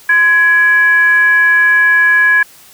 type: tone with frequency modulation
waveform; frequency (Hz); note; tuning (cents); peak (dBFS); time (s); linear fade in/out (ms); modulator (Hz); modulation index
sine; 1673; G#6; +12; -6; 0.09-2.43; 5; 644; 0.38
effects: white hiss -41 dBFS RMS until 2.73 s